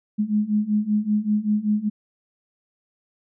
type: beating tone pair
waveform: sine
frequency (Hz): 207.7 / 212.9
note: G#3 / G#3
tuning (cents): 0 / +43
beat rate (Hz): 5.2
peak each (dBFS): -23 / -21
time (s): 0.18-1.9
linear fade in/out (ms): 20
effects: none